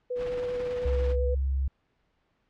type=tone with vibrato; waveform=sine; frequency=493.9 Hz; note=B4; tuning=in tune; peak=-28 dBFS; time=0.1-1.35 s; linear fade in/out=10 ms; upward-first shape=sine; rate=10 Hz; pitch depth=12 cents each way
type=noise with tremolo; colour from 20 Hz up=pink; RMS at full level=-40 dBFS; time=0.15-1.16 s; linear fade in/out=50 ms; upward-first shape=square; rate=18 Hz; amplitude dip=35%
type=tone with pitch glide; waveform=sine; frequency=65.9 to 67.21 Hz; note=C2 to C2; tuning=+13 to +47 cents; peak=-24 dBFS; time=0.85-1.68 s; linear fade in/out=5 ms; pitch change=+34 cents; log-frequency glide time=1.25-1.35 s
effects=pink hiss -72 dBFS RMS until 2.49 s + low-pass 3000 Hz 12 dB/octave